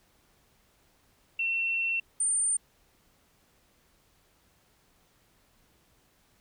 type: tone pair in turn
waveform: sine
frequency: 2707 / 8977 Hz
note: E7 / C#9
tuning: +45 / +21 cents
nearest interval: octave + major sixth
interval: 2076 cents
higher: second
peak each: -26 / -24 dBFS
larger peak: second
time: 1.39-2 / 2.2-2.57 s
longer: first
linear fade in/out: 5 ms
effects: pink hiss -66 dBFS RMS until 6.4 s